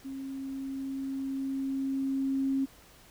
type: tone with level ramp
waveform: sine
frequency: 270 Hz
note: C#4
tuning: 45 cents flat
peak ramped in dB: -36 to -25 dBFS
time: 0.04-2.66 s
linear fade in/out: 20 ms
effects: pink hiss -56 dBFS RMS until 3.1 s